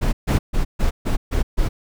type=noise bursts; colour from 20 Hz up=brown; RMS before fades=-17 dBFS; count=7; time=0.01-1.69 s; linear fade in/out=20 ms; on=120 ms; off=140 ms; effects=none